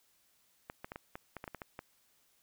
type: clicks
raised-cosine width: 0.5 ms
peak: -27 dBFS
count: 11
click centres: 0.699 / 0.845 / 0.919 / 0.959 / 1.155 / 1.367 / 1.441 / 1.478 / 1.547 / 1.618 / 1.791 s
effects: white hiss -71 dBFS RMS until 2.42 s